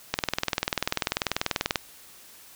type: click train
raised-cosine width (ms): 0.2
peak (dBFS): -6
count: 34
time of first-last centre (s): 0.14-1.758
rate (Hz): 20.4
effects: white hiss -50 dBFS RMS until 2.55 s